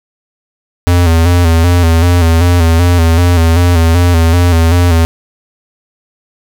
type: tone with vibrato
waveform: square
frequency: 85.1 Hz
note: F2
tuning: 44 cents flat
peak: -6 dBFS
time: 0.87-5.05 s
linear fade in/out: 0 ms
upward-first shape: square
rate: 2.6 Hz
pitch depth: 56 cents each way
effects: none